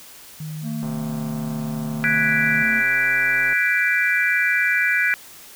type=tone with pitch glide; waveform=sine; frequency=154.8 to 152.85 Hz; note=D#3 to D#3; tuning=-9 to -30 cents; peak=-28 dBFS; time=0.4-2.63 s; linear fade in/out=5 ms; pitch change=-21 cents; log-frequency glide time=1.02-1.68 s
type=tone; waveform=triangle; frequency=225.7 Hz; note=A3; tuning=44 cents sharp; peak=-24 dBFS; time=0.62-2.83 s; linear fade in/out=50 ms
type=click train; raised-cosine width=1 ms; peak=-24 dBFS; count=352; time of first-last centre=0.83-3.53 s; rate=130 Hz
type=chord; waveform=sine; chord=G# half-diminished seventh; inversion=third; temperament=equal; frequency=1480 / 1661.2 / 1975.5 / 2349 Hz; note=F#6 / G#6 / B6 / D7; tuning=0 / 0 / 0 / 0 cents; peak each=-22 dBFS; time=2.04-5.14 s; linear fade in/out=0 ms
effects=white hiss -43 dBFS RMS until 5.55 s